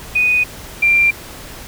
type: tone pair in turn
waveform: sine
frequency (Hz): 2484 / 2372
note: D#7 / D7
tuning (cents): -3 / +17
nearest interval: minor second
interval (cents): 80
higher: first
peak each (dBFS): -11 / -9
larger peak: second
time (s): 0.15-0.44 / 0.82-1.11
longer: neither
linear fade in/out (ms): 10
effects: added 60 Hz sine -44 dBFS peak until 1.67 s + pink hiss -34 dBFS RMS until 1.67 s